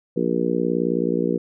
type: harmonic tone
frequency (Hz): 59.2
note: A#1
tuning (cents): +27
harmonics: 3 / 4 / 5 / 6 / 7 / 8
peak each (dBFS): -26 / -26 / -26 / -26 / -26 / -26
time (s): 0.16-1.38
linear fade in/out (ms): 10
effects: none